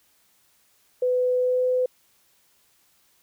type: tone with pitch glide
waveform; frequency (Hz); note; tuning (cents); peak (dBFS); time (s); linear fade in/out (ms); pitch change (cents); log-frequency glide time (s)
sine; 501 to 505.4; B4 to B4; +25 to +40; -19; 1.02-1.86; 5; +15; 1.39-1.64
effects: white hiss -63 dBFS RMS until 3.22 s